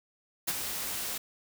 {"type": "noise with ADSR envelope", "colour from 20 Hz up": "white", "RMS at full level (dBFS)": -28, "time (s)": [0.47, 1.18], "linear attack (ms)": 15, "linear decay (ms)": 37, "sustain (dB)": -7, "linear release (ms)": 7, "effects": []}